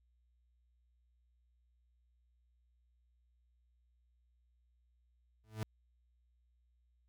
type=tone with exponential growth; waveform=40% pulse; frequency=108.8 Hz; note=A2; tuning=19 cents flat; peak=-33 dBFS; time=5.44-5.63 s; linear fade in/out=0 ms; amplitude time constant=41 ms; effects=added 60 Hz sine -70 dBFS peak until 7.08 s